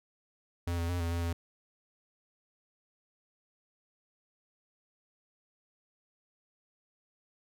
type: tone with pitch steps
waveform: square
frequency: 86.3 / 84.5 / 88.2 / 84.2 / 85.4 / 84.7 Hz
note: F2 / E2 / F2 / E2 / F2 / E2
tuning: -20 / +43 / +18 / +37 / -38 / +48 cents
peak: -31 dBFS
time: 0.67-1.33 s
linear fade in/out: 5 ms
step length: 110 ms
effects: none